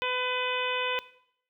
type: harmonic tone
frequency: 502 Hz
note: B4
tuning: 28 cents sharp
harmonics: 1 / 2 / 3 / 4 / 5 / 6 / 7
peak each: -33 / -33 / -37 / -38 / -33 / -35 / -39 dBFS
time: 0.02-0.99 s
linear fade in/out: 0 ms
effects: noise-tail reverb RT60 0.7 s tail -18 dB re dry